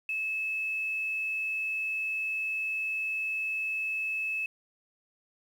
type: tone with quantisation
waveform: sine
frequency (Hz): 2600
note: E7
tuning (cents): -24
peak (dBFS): -29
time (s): 0.09-4.46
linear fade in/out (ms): 2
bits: 9
effects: none